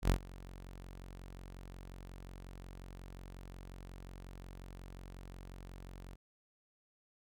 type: tone with ADSR envelope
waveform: sawtooth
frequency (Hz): 45.56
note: F#1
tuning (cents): -26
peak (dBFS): -21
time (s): 0.02-6.16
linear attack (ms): 79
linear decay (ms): 86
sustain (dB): -23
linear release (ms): 17
effects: none